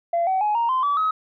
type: tone with pitch steps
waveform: sine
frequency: 683 / 757.8 / 840.9 / 933 / 1035.2 / 1148.7 / 1274.5 Hz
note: F5 / F#5 / G#5 / A#5 / C6 / D6 / D#6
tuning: -39 / +41 / +21 / +1 / -19 / -39 / +41 cents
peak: -17 dBFS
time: 0.13-1.11 s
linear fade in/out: 5 ms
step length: 140 ms
effects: tanh soft clip ceiling -15 dBFS